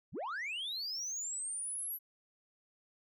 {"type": "linear sweep", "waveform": "sine", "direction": "up", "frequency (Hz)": [61.74, 11840], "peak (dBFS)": -34, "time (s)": [0.12, 1.99], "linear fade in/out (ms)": 50, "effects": ["tanh soft clip ceiling -36 dBFS"]}